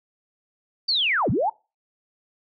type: linear two-way sweep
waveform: sine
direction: down then up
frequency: 4699 to 90.6 to 939 Hz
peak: -19 dBFS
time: 0.88-1.5 s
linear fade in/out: 10 ms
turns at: 1.3 s
effects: noise-tail reverb RT60 0.3 s tail -25 dB re dry